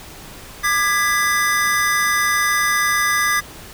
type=chord; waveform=square; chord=G# diminished; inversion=second; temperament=just; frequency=1196.1 / 1661.2 / 1993.5 Hz; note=D6 / G#6 / B6; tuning=+31 / 0 / +16 cents; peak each=-21 dBFS; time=0.63-3.41 s; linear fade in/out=20 ms; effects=pink hiss -38 dBFS RMS until 3.73 s